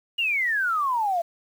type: exponential sweep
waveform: sine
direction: down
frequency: 2894 to 659.3 Hz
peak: -21 dBFS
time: 0.18-1.22 s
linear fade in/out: 10 ms
effects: 8-bit